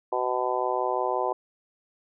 harmonic tone, 125.7 Hz, B2, 31 cents sharp, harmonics 3 / 4 / 5 / 6 / 7 / 8, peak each -31 / -31 / -31 / -31 / -31 / -31 dBFS, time 0.12-1.33 s, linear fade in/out 5 ms, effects none

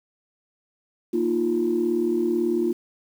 sine chord, Bb suspended fourth, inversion none, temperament equal, 233.1 / 311.1 / 349.2 Hz, Bb3 / Eb4 / F4, 0 / 0 / 0 cents, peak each -26 / -27 / -21 dBFS, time 1.13-2.73 s, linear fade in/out 10 ms, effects tanh soft clip ceiling -12 dBFS + 8-bit

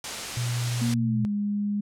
white noise, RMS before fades -32 dBFS, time 0.04-0.94 s, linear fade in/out 2 ms
sine tone, 120.8 Hz, B2, 38 cents flat, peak -25 dBFS, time 0.37-1.25 s, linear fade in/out 0 ms
sine tone with pitch glide, 235.6 to 205.1 Hz, A#3 to G#3, +19 to -21 cents, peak -24 dBFS, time 0.81-1.81 s, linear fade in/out 10 ms, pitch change -240 cents, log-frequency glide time 0.93-1.31 s
effects low-pass 8000 Hz 12 dB/octave

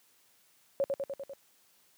sine tone with echo, 553 Hz, C#5, 4 cents flat, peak -25 dBFS, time 0.8-0.84 s, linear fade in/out 0 ms, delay 99 ms, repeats 5, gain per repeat -3 dB, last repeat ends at 1.335 s, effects white hiss -66 dBFS RMS until 1.97 s + high-pass 100 Hz 12 dB/octave

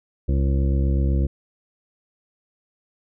harmonic tone, 68 Hz, C#2, 33 cents flat, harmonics 1 / 2 / 3 / 4 / 5 / 7 / 8, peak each -18 / -25 / -30 / -33 / -32 / -38 / -39 dBFS, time 0.28-1.27 s, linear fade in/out 10 ms, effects none

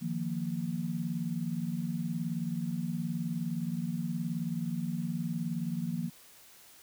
sine chord, Eb suspended second, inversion none, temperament equal, 155.56 / 174.61 / 233.1 Hz, Eb3 / F3 / Bb3, 0 / 0 / 0 cents, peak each -37 / -34 / -36 dBFS, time 0.01-6.1 s, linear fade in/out 20 ms, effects white hiss -56 dBFS RMS until 6.82 s

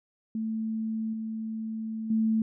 sine tone with level steps, 221.2 Hz, A3, 9 cents sharp, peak -28 / -31 / -22 dBFS, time 0.35-2.42 s, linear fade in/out 2 ms, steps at 1.13 / 2.1 s, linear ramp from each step 5 ms, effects none

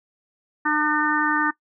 harmonic tone, 301.8 Hz, D4, 47 cents sharp, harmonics 1 / 3 / 4 / 5 / 6, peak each -25 / -25 / -25 / -25 / -25 dBFS, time 0.65-1.51 s, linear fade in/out 10 ms, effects noise-tail reverb RT60 0.1 s tail -20 dB re dry

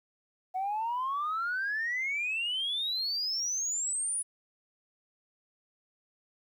sine exponential sweep, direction up, 733 to 9956 Hz, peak -28 dBFS, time 0.54-4.23 s, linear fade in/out 20 ms, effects tanh soft clip ceiling -26 dBFS + 11-bit

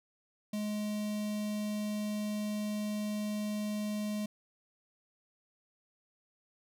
square tone with notch filter, 210 Hz, G#3, 19 cents sharp, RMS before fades -35 dBFS, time 0.53-4.26 s, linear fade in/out 5 ms, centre 1400 Hz, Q 1, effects none

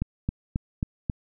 click train, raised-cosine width 5 ms, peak -13 dBFS, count 5, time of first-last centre 0.02-1.098 s, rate 3.71 Hz, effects none

